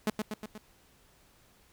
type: tone with echo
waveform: sawtooth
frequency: 213.9 Hz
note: A3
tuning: 49 cents flat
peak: -22 dBFS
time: 0.07-0.1 s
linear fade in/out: 2 ms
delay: 120 ms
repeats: 4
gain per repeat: -4 dB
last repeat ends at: 0.58 s
effects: pink hiss -63 dBFS RMS until 1.72 s